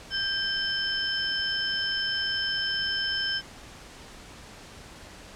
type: tone cluster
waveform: sine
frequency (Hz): 1584 / 3088 / 5250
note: G6 / G7 / E8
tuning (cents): +18 / -27 / -8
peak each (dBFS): -30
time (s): 0.1-3.42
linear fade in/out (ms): 50
effects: pink hiss -46 dBFS RMS until 5.35 s + low-pass 8000 Hz 12 dB/octave